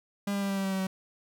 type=tone with pitch steps; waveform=45% pulse; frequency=201.2 / 199.46 / 197.74 / 196.04 / 194.35 / 192.67 / 191.01 / 189.36 Hz; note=G3 / G3 / G3 / G3 / G3 / G3 / G3 / F#3; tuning=+45 / +30 / +15 / 0 / -15 / -30 / -45 / +40 cents; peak=-28 dBFS; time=0.27-0.87 s; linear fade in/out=5 ms; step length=75 ms; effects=none